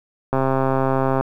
click train, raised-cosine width 1 ms, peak -6 dBFS, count 118, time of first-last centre 0.33-1.21 s, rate 133 Hz, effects 8-bit

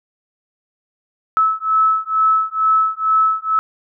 sine beating tone pair, 1300 / 1302.2 Hz, E6 / E6, -24 / -22 cents, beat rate 2.2 Hz, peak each -16 dBFS, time 1.37-3.59 s, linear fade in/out 0 ms, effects none

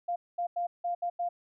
sine tone bursts at uneven times, 698.5 Hz, F5, in tune, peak -28 dBFS, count 6, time 0.08-0.16 / 0.38-0.47 / 0.56-0.67 / 0.84-0.95 / 1.02-1.1 / 1.19-1.29 s, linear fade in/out 10 ms, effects none

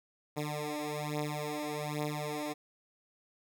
10% pulse beating tone pair, 148.9 / 150.1 Hz, D3 / D3, +24 / +38 cents, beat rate 1.2 Hz, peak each -29 dBFS, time 0.36-2.54 s, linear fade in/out 20 ms, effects none

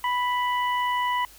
harmonic tone, 987.8 Hz, B5, in tune, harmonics 1 / 2 / 3, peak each -23 / -30 / -35 dBFS, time 0.04-1.25 s, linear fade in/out 2 ms, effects added 50 Hz sine -55 dBFS peak until 1.38 s + white hiss -50 dBFS RMS until 1.38 s

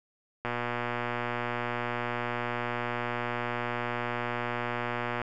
click train, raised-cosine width 0.5 ms, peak -16 dBFS, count 573, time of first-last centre 0.45-5.217 s, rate 120 Hz, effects none

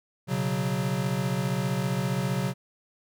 square chord, B suspended second, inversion none, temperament equal, 123.47 / 138.59 / 185 Hz, B2 / C#3 / F#3, 0 / 0 / 0 cents, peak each -32 / -30 / -30 dBFS, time 0.27-2.54 s, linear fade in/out 50 ms, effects none

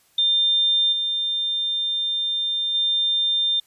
sine tone with level steps, 3600 Hz, A7, 39 cents sharp, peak -16 / -21 / -18 dBFS, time 0.18-3.6 s, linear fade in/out 5 ms, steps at 0.92 / 2.74 s, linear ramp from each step 10 ms, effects white hiss -60 dBFS RMS until 3.66 s + resampled to 32000 Hz

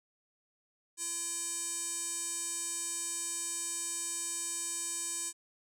square tone with band-pass filter, 340 Hz, F4, 46 cents flat, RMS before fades -37 dBFS, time 0.97-5.33 s, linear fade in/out 50 ms, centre 8000 Hz, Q 5.5, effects none

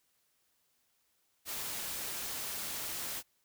white noise, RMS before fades -39 dBFS, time 1.45-3.23 s, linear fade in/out 50 ms, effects white hiss -75 dBFS RMS until 3.44 s

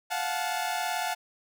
sawtooth tone cluster, 701 / 739 / 868 Hz, F5 / F#5 / A5, +6 / -2 / -24 cents, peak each -29 dBFS, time 0.1-1.15 s, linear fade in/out 20 ms, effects none

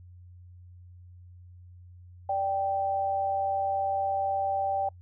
sine tone pair together, 586 / 782.2 Hz, D5 / G5, -4 / -4 cents, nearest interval perfect fourth, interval 500 cents, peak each -32 / -26 dBFS, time 2.29-4.89 s, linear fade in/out 5 ms, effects noise-tail reverb RT60 0.1 s tail -26 dB re dry + added 89 Hz sine -47 dBFS peak until 5.01 s

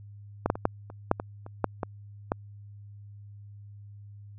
clicks, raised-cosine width 1 ms, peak -10 / -8 / -21 / -7 / -29 / -6 / -18 / -29 / -9 / -15 / -11 dBFS, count 11, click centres 0.46 / 0.501 / 0.555 / 0.654 / 0.901 / 1.114 / 1.199 / 1.464 / 1.643 / 1.832 / 2.319 s, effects added 102 Hz sine -44 dBFS peak until 4.38 s

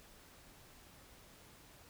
silence, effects pink hiss -60 dBFS RMS until 1.89 s

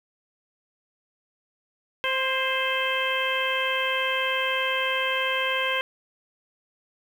harmonic tone with a mistuned harmonic, 523.3 Hz, C5, in tune, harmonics 1 / 2 / 3 / 4 / 5 / 6, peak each -30 / -30 / -30 / -30 / -30 / -30 dBFS, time 2.04-5.81 s, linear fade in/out 0 ms, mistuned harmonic 3, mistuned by +30 cents, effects 8-bit

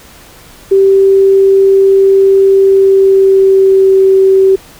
sine tone with pitch glide, 389.1 to 384.2 Hz, G4 to G4, -13 to -35 cents, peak -3 dBFS, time 0.71-4.56 s, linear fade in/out 10 ms, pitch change -22 cents, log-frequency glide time 2.6-4 s, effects pink hiss -37 dBFS RMS until 4.79 s

